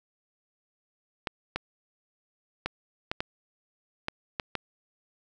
clicks, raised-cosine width 0.3 ms, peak -13 dBFS, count 8, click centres 1.272 / 1.56 / 2.66 / 3.115 / 3.205 / 4.084 / 4.398 / 4.553 s, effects none

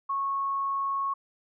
sine tone, 1100 Hz, C#6, 14 cents flat, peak -26 dBFS, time 0.09-1.14 s, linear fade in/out 10 ms, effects none

